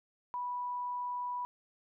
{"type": "tone", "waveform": "sine", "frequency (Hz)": 983, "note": "B5", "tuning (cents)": -8, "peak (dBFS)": -34, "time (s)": [0.34, 1.45], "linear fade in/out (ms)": 0, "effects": []}